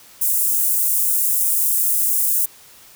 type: high-pass noise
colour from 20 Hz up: white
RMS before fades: -18 dBFS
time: 0.21-2.46 s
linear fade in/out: 10 ms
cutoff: 8500 Hz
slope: 24 dB/octave
effects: white hiss -46 dBFS RMS until 2.95 s